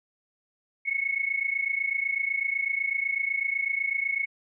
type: tone pair together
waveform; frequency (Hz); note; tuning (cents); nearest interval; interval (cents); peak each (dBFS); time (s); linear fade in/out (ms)
sine; 2185 / 2213; C#7 / C#7; -26 / -3; unison; 23; -28; 0.85-4.26; 20
effects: none